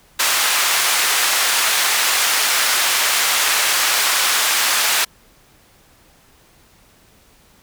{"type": "band-pass noise", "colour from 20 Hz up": "pink", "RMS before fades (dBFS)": -17, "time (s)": [0.19, 5.05], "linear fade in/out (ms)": 10, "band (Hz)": [1200, 14000], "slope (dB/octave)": 12, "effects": ["pink hiss -52 dBFS RMS until 7.62 s"]}